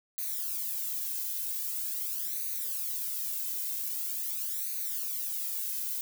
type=noise with flanger; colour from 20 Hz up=violet; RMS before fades=-34 dBFS; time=0.18-6.01 s; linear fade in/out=0 ms; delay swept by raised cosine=0.47 to 1.97 ms; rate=0.44 Hz; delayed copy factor=+0.85; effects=none